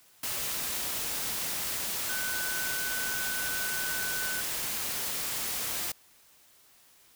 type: tone in noise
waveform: sine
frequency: 1506 Hz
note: F#6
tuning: 30 cents sharp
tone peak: -34 dBFS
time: 2.09-4.41 s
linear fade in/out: 5 ms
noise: white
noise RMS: -33 dBFS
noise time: 0.23-5.92 s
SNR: -4 dB
effects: white hiss -60 dBFS RMS until 7.15 s